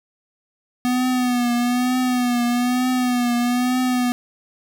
square tone with vibrato, 246.9 Hz, B3, in tune, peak -18 dBFS, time 0.85-4.12 s, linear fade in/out 0 ms, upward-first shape triangle, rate 1.1 Hz, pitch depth 57 cents each way, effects none

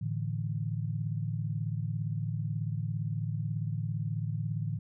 sine chord, A suspended fourth, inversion none, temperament equal, 110 / 146.83 / 164.81 Hz, A2 / D3 / E3, 0 / 0 / 0 cents, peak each -33 / -35 / -37 dBFS, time 0.01-4.79 s, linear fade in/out 10 ms, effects none

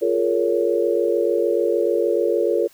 sine chord, Bb minor seventh, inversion second, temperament just, 349.6 / 419.5 / 466.2 / 559.4 Hz, F4 / Ab4 / Bb4 / Db5, +2 / +17 / 0 / +16 cents, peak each -22 / -23 / -21 / -23 dBFS, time 0.01-2.68 s, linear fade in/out 20 ms, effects white hiss -53 dBFS RMS until 2.73 s

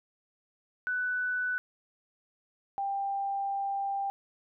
sine tone pair in turn, 1492 / 791.9 Hz, F#6 / G5, +14 / +17 cents, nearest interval major seventh, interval 1097 cents, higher first, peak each -28 / -29 dBFS, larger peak first, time 0.87-1.58 / 2.78-4.1 s, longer second, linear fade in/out 0 ms, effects none

